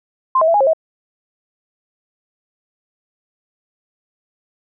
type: tone with pitch steps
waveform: sine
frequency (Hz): 1044 / 639 / 668 / 825 / 539 / 642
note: C6 / D#5 / E5 / G#5 / C#5 / E5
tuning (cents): -4 / +46 / +23 / -12 / -49 / -46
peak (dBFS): -10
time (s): 0.35-0.734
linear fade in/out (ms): 5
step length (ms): 64
effects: none